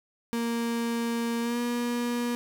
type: tone with pitch glide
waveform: 35% pulse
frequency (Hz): 233.1 to 240.1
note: A#3 to B3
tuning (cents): 0 to -49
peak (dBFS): -25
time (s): 0.33-2.35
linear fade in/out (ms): 0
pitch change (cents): +51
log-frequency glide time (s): 1.41-1.59
effects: none